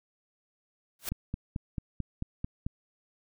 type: noise with exponential growth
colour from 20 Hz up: white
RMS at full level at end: -30 dBFS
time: 0.99-1.09 s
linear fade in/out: 2 ms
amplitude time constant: 21 ms
type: click train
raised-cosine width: 5 ms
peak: -20 dBFS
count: 8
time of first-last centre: 1.12-2.665 s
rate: 4.53 Hz
effects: none